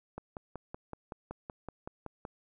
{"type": "click train", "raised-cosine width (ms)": 1, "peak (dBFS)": -26, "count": 12, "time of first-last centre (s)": [0.18, 2.252], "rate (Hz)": 5.31, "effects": []}